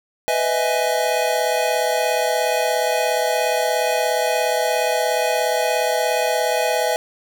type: chord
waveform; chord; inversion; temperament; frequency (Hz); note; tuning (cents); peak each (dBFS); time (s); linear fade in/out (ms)
square; E major seventh; second; equal with one note detuned; 498.8 / 622.3 / 659.3 / 830.6; B4 / D#5 / E5 / G#5; +17 / 0 / 0 / 0; -24; 0.28-6.96; 0
effects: none